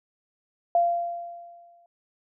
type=tone with exponential decay; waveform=sine; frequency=690 Hz; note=F5; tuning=21 cents flat; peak=-16 dBFS; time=0.75-1.86 s; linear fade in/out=2 ms; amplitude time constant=240 ms; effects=none